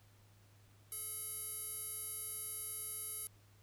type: tone with band-pass filter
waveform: square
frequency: 430 Hz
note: A4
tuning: 40 cents flat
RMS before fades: -44 dBFS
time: 0.92-3.27 s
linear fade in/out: 0 ms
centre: 11000 Hz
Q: 8.4
effects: added 102 Hz sine -63 dBFS peak until 3.62 s + pink hiss -69 dBFS RMS until 3.62 s

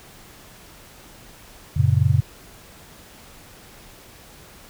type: chord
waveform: sine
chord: F# major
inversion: none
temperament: just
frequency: 92.5 / 115.62 / 138.75 Hz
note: F#2 / A#2 / C#3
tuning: 0 / -14 / +2 cents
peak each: -19 dBFS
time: 1.76-2.21 s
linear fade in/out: 10 ms
effects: pink hiss -46 dBFS RMS until 4.69 s

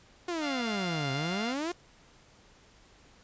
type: exponential two-way sweep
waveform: sawtooth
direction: down then up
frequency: 361.5 to 130.81 to 361.5 Hz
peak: -27 dBFS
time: 0.28-1.72 s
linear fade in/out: 5 ms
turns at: 1.12 s
type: tone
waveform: 10% pulse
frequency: 698.5 Hz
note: F5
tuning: in tune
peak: -26 dBFS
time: 0.4-1.55 s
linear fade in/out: 50 ms
type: noise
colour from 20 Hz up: violet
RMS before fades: -44 dBFS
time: 0.64-1.73 s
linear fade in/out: 0 ms
effects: pink hiss -59 dBFS RMS until 3.23 s + resampled to 16000 Hz

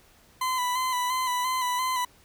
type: tone with vibrato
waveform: 40% pulse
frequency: 1008 Hz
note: B5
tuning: 35 cents sharp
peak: -24 dBFS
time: 0.41-2.05 s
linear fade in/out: 5 ms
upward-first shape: square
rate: 2.9 Hz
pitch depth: 32 cents each way
effects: pink hiss -58 dBFS RMS until 2.24 s

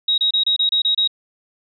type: tone bursts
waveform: sine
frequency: 3800 Hz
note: A#7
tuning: 33 cents sharp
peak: -14 dBFS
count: 8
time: 0.08-1.076 s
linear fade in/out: 5 ms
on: 100 ms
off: 28 ms
effects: none

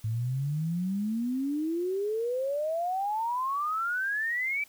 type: exponential sweep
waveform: sine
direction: up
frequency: 107.1 to 2338 Hz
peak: -27 dBFS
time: 0.04-4.64 s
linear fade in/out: 5 ms
effects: white hiss -57 dBFS RMS until 4.68 s

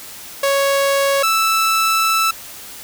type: tone pair in turn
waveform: sawtooth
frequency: 554.4 / 1318.6 Hz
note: C#5 / E6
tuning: 0 / 0 cents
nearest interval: octave + minor third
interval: 1500 cents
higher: second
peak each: -10 dBFS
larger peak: neither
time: 0.43-1.23 / 1.23-2.31 s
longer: second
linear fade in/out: 5 ms
effects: white hiss -35 dBFS RMS until 2.83 s

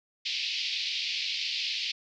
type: band-pass noise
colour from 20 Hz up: white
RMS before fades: -32 dBFS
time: 0.25-1.92 s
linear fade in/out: 10 ms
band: 2300 to 4900 Hz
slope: 48 dB/octave
effects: none

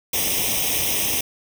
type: noise with comb filter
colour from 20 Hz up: white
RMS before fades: -22 dBFS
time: 0.13-1.21 s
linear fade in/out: 5 ms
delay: 0.34 ms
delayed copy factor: +0.85
effects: none

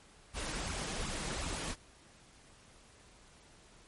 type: noise with flanger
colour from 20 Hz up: pink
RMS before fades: -38 dBFS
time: 0.33-1.76 s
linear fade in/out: 50 ms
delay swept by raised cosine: 0.76 to 6.56 ms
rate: 2.7 Hz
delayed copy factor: +0.6
effects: pink hiss -60 dBFS RMS until 3.87 s + MP3 48 kbps

